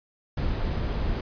brown noise, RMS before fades -27 dBFS, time 0.37-1.21 s, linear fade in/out 5 ms, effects resampled to 11025 Hz

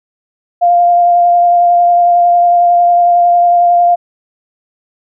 sine tone with vibrato, 699 Hz, F5, 1 cent sharp, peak -5 dBFS, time 0.61-3.96 s, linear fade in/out 20 ms, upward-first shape sine, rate 11 Hz, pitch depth 13 cents each way, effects none

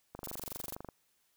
click train, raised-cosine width 1 ms, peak -29 dBFS, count 19, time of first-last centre 0.15-0.888 s, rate 24.4 Hz
blue noise bursts, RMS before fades -42 dBFS, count 12, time 0.24-0.747 s, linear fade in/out 0 ms, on 23 ms, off 21 ms
effects white hiss -74 dBFS RMS until 1.36 s

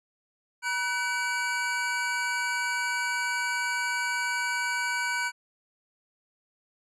square tone cluster, 960 / 1502 / 2295 Hz, B5 / F#6 / D7, -49 / +26 / -40 cents, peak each -34 / -30 / -33 dBFS, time 0.62-5.32 s, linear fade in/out 50 ms, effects resampled to 24000 Hz

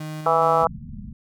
35% pulse tone with tremolo, 154.7 Hz, D#3, 10 cents flat, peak -28 dBFS, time 0-0.65 s, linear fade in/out 5 ms, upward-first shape square, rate 2.4 Hz, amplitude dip 25%
harmonic tone, 164.2 Hz, E3, 6 cents flat, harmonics 3 / 4 / 5 / 6 / 7 / 8, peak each -23 / -22 / -21 / -26 / -23 / -23 dBFS, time 0.26-0.67 s, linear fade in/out 2 ms
white low-pass noise, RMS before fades -36 dBFS, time 0.61-1.13 s, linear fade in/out 5 ms, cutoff 230 Hz, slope 96 dB/octave
effects none

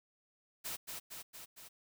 white noise with echo, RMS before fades -41 dBFS, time 0.64-0.77 s, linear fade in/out 20 ms, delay 230 ms, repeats 4, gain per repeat -3 dB, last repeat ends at 1.69 s, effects none

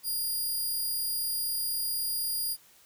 5% pulse tone, 4833 Hz, D8, 49 cents sharp, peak -22 dBFS, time 0.03-2.57 s, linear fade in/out 50 ms, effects white hiss -59 dBFS RMS until 2.85 s

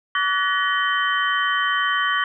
sine tone cluster, 1144 / 1482 / 1724 / 1896 / 3076 Hz, D6 / F#6 / A6 / A#6 / G7, -46 / +2 / -36 / +29 / -33 cents, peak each -22 / -25 / -29 / -24 / -27 dBFS, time 0.15-2.24 s, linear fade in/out 2 ms, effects none

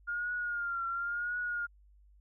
sine tone with vibrato, 1412 Hz, F6, 19 cents sharp, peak -32 dBFS, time 0.07-1.67 s, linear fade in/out 20 ms, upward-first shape triangle, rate 0.95 Hz, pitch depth 64 cents each way, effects added 50 Hz sine -58 dBFS peak until 2.2 s

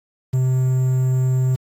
triangle tone with quantisation, 129.2 Hz, C3, 21 cents flat, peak -13 dBFS, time 0.33-1.56 s, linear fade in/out 10 ms, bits 7, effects AAC 48 kbps

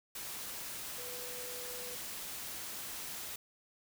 sine tone in noise, 493.9 Hz, B4, in tune, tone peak -48 dBFS, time 0.98-1.95 s, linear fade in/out 5 ms, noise white, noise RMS -43 dBFS, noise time 0.15-3.36 s, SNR -8 dB, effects none

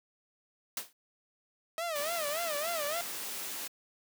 white noise with exponential decay, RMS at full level -32 dBFS, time 0.77-0.93 s, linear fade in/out 2 ms, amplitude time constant 34 ms
sawtooth tone with vibrato, 631 Hz, D#5, 24 cents sharp, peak -29 dBFS, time 1.78-3.01 s, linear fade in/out 0 ms, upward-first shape sine, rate 3.5 Hz, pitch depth 160 cents each way
white noise, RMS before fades -39 dBFS, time 1.95-3.68 s, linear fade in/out 10 ms
effects high-pass 200 Hz 12 dB/octave

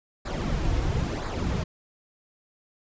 brown noise with flanger, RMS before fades -27 dBFS, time 0.25-1.64 s, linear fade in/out 10 ms, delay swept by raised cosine 0.33 to 5.03 ms, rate 0.99 Hz, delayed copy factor -0.7, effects resampled to 16000 Hz

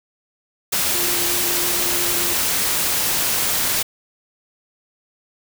sine tone in noise, 349.2 Hz, F4, in tune, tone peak -30 dBFS, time 0.94-2.34 s, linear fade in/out 10 ms, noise white, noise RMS -20 dBFS, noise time 0.72-3.83 s, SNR -13 dB, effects none

